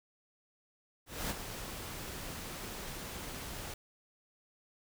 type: noise with ADSR envelope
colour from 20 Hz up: pink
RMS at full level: -35 dBFS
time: 1.06-3.74 s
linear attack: 240 ms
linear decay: 30 ms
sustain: -8 dB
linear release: 5 ms
effects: none